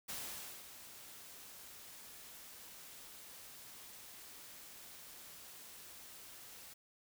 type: noise with ADSR envelope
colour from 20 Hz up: white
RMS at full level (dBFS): -43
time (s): 0.08-6.74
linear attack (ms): 16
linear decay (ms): 530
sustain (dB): -11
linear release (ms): 10
effects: none